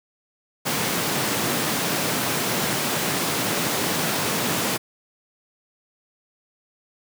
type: high-pass noise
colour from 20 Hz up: pink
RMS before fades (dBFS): -24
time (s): 0.65-4.78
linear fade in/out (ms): 20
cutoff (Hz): 130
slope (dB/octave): 24
effects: none